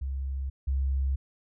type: tone pair in turn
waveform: sine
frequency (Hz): 67.3 / 67.3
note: C2 / C2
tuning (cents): +49 / +49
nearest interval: unison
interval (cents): 0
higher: neither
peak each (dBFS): -29 / -24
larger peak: second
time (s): 0.01-0.5 / 0.67-1.16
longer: neither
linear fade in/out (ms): 10
effects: none